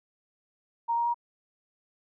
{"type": "tone with pitch steps", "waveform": "sine", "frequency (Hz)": [932.3, 940.4, 948.6], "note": ["A#5", "A#5", "A#5"], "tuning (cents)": [0, 15, 30], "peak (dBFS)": -24, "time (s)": [0.88, 1.144], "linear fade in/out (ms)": 20, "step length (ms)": 88, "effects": []}